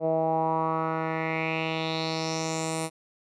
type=tone with low-pass filter sweep; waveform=10% pulse; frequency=160.8 Hz; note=E3; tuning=43 cents flat; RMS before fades=-28 dBFS; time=0-2.9 s; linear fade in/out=50 ms; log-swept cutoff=580 to 9800 Hz; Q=4.2; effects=none